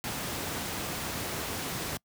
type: noise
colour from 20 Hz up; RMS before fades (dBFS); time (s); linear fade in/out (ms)
pink; -34; 0.04-1.97; 0
effects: noise-tail reverb RT60 0.1 s tail -26 dB re dry + high-pass 80 Hz 12 dB/octave